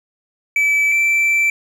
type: tone pair in turn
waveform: triangle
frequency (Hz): 2305 / 2334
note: D7 / D7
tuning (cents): -33 / -11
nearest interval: unison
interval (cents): 22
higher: second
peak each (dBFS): -11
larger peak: neither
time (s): 0.56-0.92 / 0.92-1.5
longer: second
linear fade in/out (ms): 2
effects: none